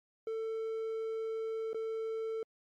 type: tone with dropouts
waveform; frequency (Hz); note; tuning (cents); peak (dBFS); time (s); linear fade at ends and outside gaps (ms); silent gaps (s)
triangle; 445.7; A4; +22; -32; 0.27-2.43; 2; 1.732-1.745
effects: MP3 64 kbps